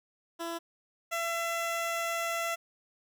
15% pulse tone pair in turn, 335.6 / 672.9 Hz, E4 / E5, +31 / +35 cents, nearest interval octave, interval 1204 cents, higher second, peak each -28 / -24 dBFS, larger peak second, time 0.39-0.59 / 1.11-2.56 s, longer second, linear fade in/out 20 ms, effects none

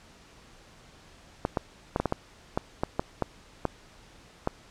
clicks, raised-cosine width 1 ms, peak -11 dBFS, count 12, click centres 1.451 / 1.572 / 1.961 / 2 / 2.057 / 2.124 / 2.575 / 2.835 / 2.995 / 3.223 / 3.653 / 4.474 s, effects pink hiss -54 dBFS RMS until 4.7 s + low-pass 7000 Hz 12 dB/octave

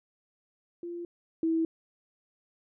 sine tone pair in turn, 345.1 / 325.7 Hz, F4 / E4, -21 / -21 cents, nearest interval minor second, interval 100 cents, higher first, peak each -35 / -24 dBFS, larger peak second, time 0.83-1.05 / 1.43-1.65 s, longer neither, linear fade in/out 2 ms, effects none

